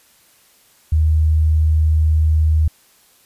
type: tone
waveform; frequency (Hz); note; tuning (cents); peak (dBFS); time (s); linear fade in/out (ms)
sine; 78.2; D#2; +9; -11; 0.92-2.68; 5
effects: white hiss -53 dBFS RMS until 3.25 s + resampled to 32000 Hz